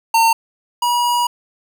square tone pair in turn, 910 / 964.1 Hz, A#5 / B5, -42 / -42 cents, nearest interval minor second, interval 100 cents, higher second, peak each -11 / -15 dBFS, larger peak first, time 0.14-0.33 / 0.82-1.27 s, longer second, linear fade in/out 5 ms, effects none

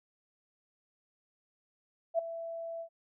sine tone with ADSR envelope, 665 Hz, E5, 15 cents sharp, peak -23 dBFS, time 2.14-2.89 s, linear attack 47 ms, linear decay 7 ms, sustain -14 dB, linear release 83 ms, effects none

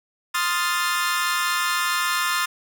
sawtooth chord, F dominant seventh, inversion second, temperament equal, 1046.5 / 1244.5 / 1396.9 / 1760 Hz, C6 / Eb6 / F6 / A6, 0 / 0 / 0 / 0 cents, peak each -23 dBFS, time 0.34-2.46 s, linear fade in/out 10 ms, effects none

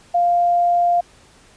sine tone, 698.5 Hz, F5, in tune, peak -13 dBFS, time 0.14-1.01 s, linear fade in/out 10 ms, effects pink hiss -50 dBFS RMS until 1.56 s + resampled to 22050 Hz

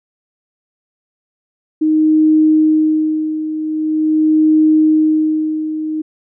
sine tone with tremolo, 311.1 Hz, D#4, in tune, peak -7 dBFS, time 1.81-6.02 s, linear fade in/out 10 ms, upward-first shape sine, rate 0.44 Hz, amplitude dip 70%, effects none

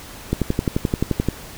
click train, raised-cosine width 3 ms, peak -5 dBFS, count 12, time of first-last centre 0.33-1.287 s, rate 11.5 Hz, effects pink hiss -38 dBFS RMS until 1.57 s

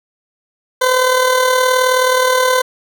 20% pulse tone with amplitude modulation, 510 Hz, C5, 44 cents flat, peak -4 dBFS, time 0.81-2.62 s, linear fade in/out 10 ms, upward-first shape sine, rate 39 Hz, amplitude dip 45%, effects none

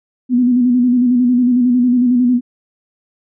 sine tone with vibrato, 246.9 Hz, B3, in tune, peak -9 dBFS, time 0.29-2.41 s, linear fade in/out 50 ms, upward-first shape square, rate 11 Hz, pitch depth 40 cents each way, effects none

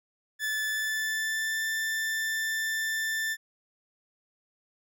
40% pulse tone with pitch glide, 1741 to 1773.5 Hz, A6 to A6, -19 to +13 cents, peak -27 dBFS, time 0.39-3.37 s, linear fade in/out 50 ms, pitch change +32 cents, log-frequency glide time 0.64-1.64 s, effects none

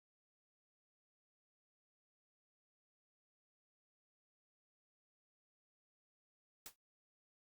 white noise with exponential decay, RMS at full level -45 dBFS, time 6.66-6.76 s, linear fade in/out 1 ms, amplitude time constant 20 ms, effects Opus 48 kbps

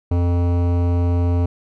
sine tone with hard clipping, 87.31 Hz, F2, in tune, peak -17 dBFS, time 0.11-1.46 s, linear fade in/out 5 ms, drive 16 dB, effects none

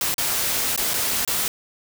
white noise with dropouts, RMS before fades -23 dBFS, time 0.01-1.48 s, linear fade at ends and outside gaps 1 ms, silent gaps 0.142-0.181 / 0.762-0.776 / 0.936-0.94 / 1.25-1.276 s, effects none

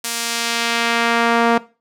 sawtooth tone with band-pass filter sweep, 233.1 Hz, A#3, in tune, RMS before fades -18 dBFS, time 0.04-1.58 s, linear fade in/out 5 ms, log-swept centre 9100 to 830 Hz, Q 0.72, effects noise-tail reverb RT60 0.3 s tail -18 dB re dry

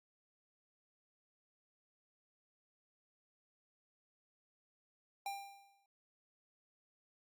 square tone with exponential decay, 795 Hz, G5, 24 cents sharp, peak -38 dBFS, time 5.26-5.86 s, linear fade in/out 2 ms, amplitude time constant 130 ms, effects Opus 48 kbps

